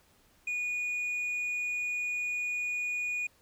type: tone with tanh clipping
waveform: sine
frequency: 2455 Hz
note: D#7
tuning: 24 cents flat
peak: -31 dBFS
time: 0.47-3.27 s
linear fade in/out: 5 ms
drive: 3 dB
effects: pink hiss -65 dBFS RMS until 3.41 s